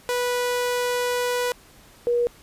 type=tone pair in turn; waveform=sawtooth / sine; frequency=491.1 / 479.6 Hz; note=B4 / A#4; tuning=-10 / +49 cents; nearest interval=unison; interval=41 cents; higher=first; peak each=-18 dBFS; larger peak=neither; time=0.09-1.52 / 2.07-2.27 s; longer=first; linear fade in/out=0 ms; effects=pink hiss -51 dBFS RMS until 2.42 s + resampled to 32000 Hz